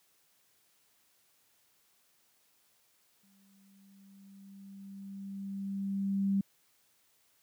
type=tone with exponential growth; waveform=sine; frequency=196.5 Hz; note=G3; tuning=4 cents sharp; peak=-25 dBFS; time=3.23-6.41 s; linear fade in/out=5 ms; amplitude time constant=690 ms; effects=white hiss -70 dBFS RMS until 7.42 s + high-pass 80 Hz 12 dB/octave